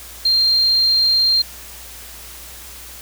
sine tone, 4186 Hz, C8, in tune, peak -12 dBFS, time 0.25-1.42 s, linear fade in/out 5 ms, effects added 60 Hz sine -42 dBFS peak until 3.01 s + white hiss -37 dBFS RMS until 3.01 s

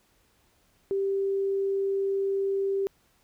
sine tone, 392 Hz, G4, in tune, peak -24 dBFS, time 0.91-2.87 s, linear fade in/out 0 ms, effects pink hiss -66 dBFS RMS until 3.23 s

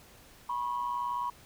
sine tone pair together, 972 / 1091 Hz, B5 / C#6, -28 / -28 cents, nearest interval major second, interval 200 cents, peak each -31 / -34 dBFS, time 0.49-1.3 s, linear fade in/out 5 ms, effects tanh soft clip ceiling -24 dBFS + pink hiss -56 dBFS RMS until 1.45 s

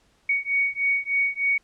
sine beating tone pair, 2235 / 2238.3 Hz, C#7 / C#7, +14 / +16 cents, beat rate 3.3 Hz, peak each -24 dBFS, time 0.29-1.58 s, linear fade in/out 5 ms, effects pink hiss -63 dBFS RMS until 1.63 s + low-pass 8000 Hz 12 dB/octave

